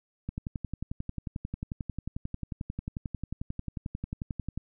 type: click train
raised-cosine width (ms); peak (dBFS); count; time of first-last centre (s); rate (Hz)
5; -21; 49; 0.29-4.576; 11.2
effects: none